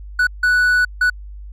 triangle tone bursts at uneven times, 1480 Hz, F#6, in tune, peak -10 dBFS, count 3, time 0.19-0.27 / 0.43-0.85 / 1.01-1.1 s, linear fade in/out 5 ms, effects added 50 Hz sine -31 dBFS peak until 1.52 s

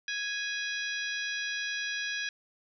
harmonic tone with a mistuned harmonic, 830.6 Hz, G#5, in tune, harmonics 2 / 3 / 4 / 5 / 6 / 7, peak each -34 / -38 / -40 / -42 / -44 / -45 dBFS, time 0.08-2.29 s, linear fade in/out 2 ms, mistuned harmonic 5, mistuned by -80 cents, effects none

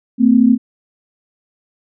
sine tone pair together, 225 / 258.4 Hz, A3 / C4, +39 / -21 cents, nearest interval major second, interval 240 cents, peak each -10 dBFS, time 0.18-0.58 s, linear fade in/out 50 ms, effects none

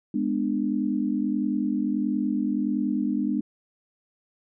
sine chord, G# diminished, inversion none, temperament just, 207.7 / 249.2 / 299 Hz, G#3 / B3 / D4, 0 / +16 / +31 cents, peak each -27 dBFS, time 0.14-3.41 s, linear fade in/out 5 ms, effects none

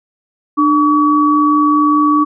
sine tone pair together, 299.2 / 1136.8 Hz, D4 / C#6, +32 / +43 cents, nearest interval octave + major seventh, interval 2311 cents, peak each -11 dBFS, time 0.57-2.25 s, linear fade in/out 20 ms, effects none

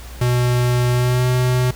square tone with pitch glide, 123.1 to 125.76 Hz, B2 to B2, -5 to +32 cents, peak -15 dBFS, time 0.21-1.71 s, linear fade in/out 5 ms, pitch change +37 cents, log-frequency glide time 0.92-1.27 s, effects added 60 Hz sine -33 dBFS peak until 1.75 s + pink hiss -40 dBFS RMS until 1.75 s

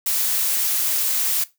blue noise, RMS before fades -21 dBFS, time 0.06-1.44 s, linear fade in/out 5 ms, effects noise-tail reverb RT60 0.2 s tail -17 dB re dry

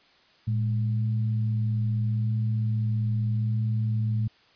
sine tone pair together, 112.4 / 207.7 Hz, A2 / G#3, +37 / 0 cents, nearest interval major seventh, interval 1063 cents, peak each -23 / -34 dBFS, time 0.47-4.28 s, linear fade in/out 10 ms, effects white hiss -59 dBFS RMS until 4.55 s + resampled to 11025 Hz

